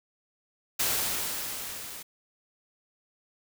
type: noise with level ramp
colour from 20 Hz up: white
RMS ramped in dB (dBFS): -26 to -42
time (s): 0.79-2.03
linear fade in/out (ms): 10
effects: none